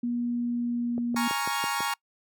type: tone with pitch glide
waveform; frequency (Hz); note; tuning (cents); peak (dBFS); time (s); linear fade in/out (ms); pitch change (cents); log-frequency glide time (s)
sine; 240.1 to 238.6; B3 to A#3; -49 to +41; -25; 0.03-1.28; 5; -10; 0.25-1.01
type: click train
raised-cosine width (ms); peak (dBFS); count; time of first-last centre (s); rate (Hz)
2; -21; 6; 0.98-1.805; 6.06
type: chord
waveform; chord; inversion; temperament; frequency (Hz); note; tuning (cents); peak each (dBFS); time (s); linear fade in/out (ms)
sawtooth; Bb minor seventh; third; equal; 830.6 / 932.3 / 1108.7 / 1396.9; Ab5 / Bb5 / Db6 / F6; 0 / 0 / 0 / 0; -29 / -28 / -28 / -31; 1.16-1.94; 5
effects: noise-tail reverb RT60 0.1 s tail -25 dB re dry + high-pass 150 Hz 12 dB/octave